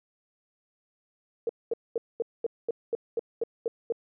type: tone bursts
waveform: sine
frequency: 462.6 Hz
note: A#4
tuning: 13 cents flat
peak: -24 dBFS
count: 11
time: 1.47-3.923 s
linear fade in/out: 2 ms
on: 23 ms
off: 220 ms
effects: none